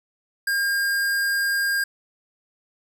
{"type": "tone", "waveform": "square", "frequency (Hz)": 1611, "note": "G6", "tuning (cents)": 47, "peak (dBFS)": -21, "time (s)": [0.47, 1.84], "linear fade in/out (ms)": 5, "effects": []}